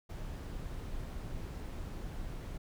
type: noise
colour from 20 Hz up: brown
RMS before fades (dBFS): -41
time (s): 0.09-2.58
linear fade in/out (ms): 10
effects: none